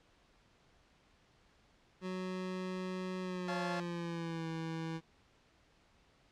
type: tone with pitch glide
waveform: 25% pulse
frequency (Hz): 185 to 162.92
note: F#3 to E3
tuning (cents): 0 to -20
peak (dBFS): -34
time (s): 2.01-5.01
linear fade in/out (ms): 50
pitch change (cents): -220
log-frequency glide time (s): 3.21-4.48
type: chord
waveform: 25% pulse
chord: Db augmented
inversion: none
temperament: just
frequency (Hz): 554.4 / 693 / 866.2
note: Db5 / F5 / A5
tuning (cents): 0 / -14 / -27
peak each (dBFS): -38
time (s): 3.48-3.8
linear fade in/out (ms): 2
effects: pink hiss -68 dBFS RMS until 6.31 s + low-pass 5000 Hz 12 dB/octave